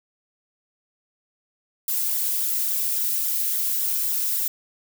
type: noise with flanger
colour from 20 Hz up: violet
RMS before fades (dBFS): -24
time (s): 1.88-4.48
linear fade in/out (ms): 2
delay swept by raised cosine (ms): 0.55 to 2.05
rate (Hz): 3.6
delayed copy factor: +0.55
effects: none